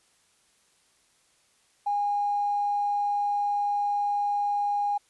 triangle tone with tanh clipping, 818 Hz, G#5, 26 cents flat, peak -23 dBFS, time 1.86-4.98 s, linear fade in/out 10 ms, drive 2 dB, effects white hiss -65 dBFS RMS until 5.09 s + resampled to 24000 Hz

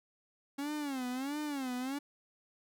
45% pulse tone with vibrato, 273.6 Hz, C#4, 23 cents flat, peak -35 dBFS, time 0.58-1.99 s, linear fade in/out 10 ms, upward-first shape sine, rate 1.5 Hz, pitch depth 170 cents each way, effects none

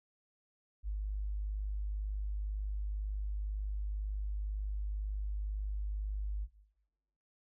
sine tone, 51 Hz, G#1, 31 cents flat, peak -33 dBFS, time 0.83-6.48 s, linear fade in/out 50 ms, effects noise-tail reverb RT60 1.0 s tail -19 dB re dry

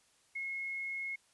sine tone with quantisation, 2168 Hz, C#7, 39 cents flat, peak -36 dBFS, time 0.35-1.16 s, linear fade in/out 10 ms, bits 11, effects white hiss -69 dBFS RMS until 1.33 s + resampled to 24000 Hz

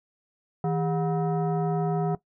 sine tone with frequency modulation, 161.1 Hz, E3, 39 cents flat, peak -23 dBFS, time 0.64-2.15 s, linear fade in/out 2 ms, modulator 565 Hz, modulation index 0.97, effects noise-tail reverb RT60 0.1 s tail -17 dB re dry

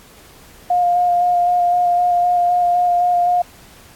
sine tone with vibrato, 708 Hz, F5, 23 cents sharp, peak -12 dBFS, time 0.7-3.42 s, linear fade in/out 5 ms, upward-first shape square, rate 3.9 Hz, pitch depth 12 cents each way, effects pink hiss -45 dBFS RMS until 3.95 s + AAC 64 kbps

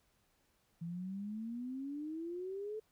sine exponential sweep, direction up, 164.81 to 440 Hz, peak -39 dBFS, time 0.81-2.8 s, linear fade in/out 10 ms, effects pink hiss -75 dBFS RMS until 2.91 s

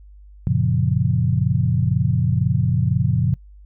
sine chord, Gb major seventh, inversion none, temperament equal, 92.5 / 116.54 / 138.59 / 174.61 Hz, Gb2 / Bb2 / Db3 / F3, 0 / 0 / 0 / 0 cents, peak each -23 / -20 / -20 / -23 dBFS, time 0.47-3.34 s, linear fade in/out 0 ms, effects noise-tail reverb RT60 0.1 s tail -24 dB re dry + added 50 Hz sine -41 dBFS peak until 3.65 s

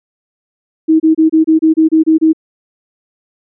sine tone bursts, 318.2 Hz, D#4, 39 cents sharp, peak -5 dBFS, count 10, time 0.88-2.332 s, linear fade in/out 20 ms, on 120 ms, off 28 ms, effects none

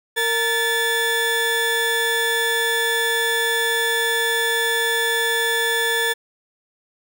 30% pulse tone pair together, 460.9 / 1740 Hz, A#4 / A6, -20 / -20 cents, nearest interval octave + major seventh, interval 2300 cents, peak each -21 / -17 dBFS, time 0.16-6.14 s, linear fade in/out 20 ms, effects none

